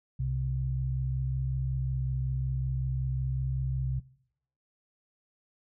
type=tone pair together; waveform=sine; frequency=64.9 / 130.29 Hz; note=C2 / C3; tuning=-13 / -7 cents; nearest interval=octave; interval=1206 cents; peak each=-33 / -29 dBFS; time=0.19-4 s; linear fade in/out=10 ms; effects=noise-tail reverb RT60 0.7 s tail -20 dB re dry

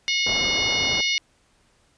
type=harmonic tone; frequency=724 Hz; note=F#5; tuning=38 cents flat; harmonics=3 / 4 / 5 / 6 / 7 / 8; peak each=-24 / -26 / -28 / -30 / -31 / -32 dBFS; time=0.08-1.18 s; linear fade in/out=0 ms
type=low-pass noise; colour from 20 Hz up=white; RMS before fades=-32 dBFS; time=0.26-1.01 s; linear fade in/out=5 ms; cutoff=800 Hz; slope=12 dB/octave
effects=pink hiss -62 dBFS RMS until 1.97 s + resampled to 22050 Hz

